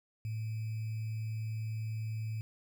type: tone with sample-and-hold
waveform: sine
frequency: 110 Hz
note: A2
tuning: in tune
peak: -34 dBFS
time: 0.25-2.41 s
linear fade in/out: 0 ms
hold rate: 2450 Hz
effects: none